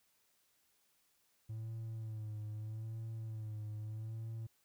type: tone with vibrato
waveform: triangle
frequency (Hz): 109.6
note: A2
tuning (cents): -6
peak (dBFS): -38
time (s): 1.49-4.47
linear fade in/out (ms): 10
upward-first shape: sine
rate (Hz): 0.8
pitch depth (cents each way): 50
effects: tanh soft clip ceiling -34 dBFS + white hiss -75 dBFS RMS until 4.64 s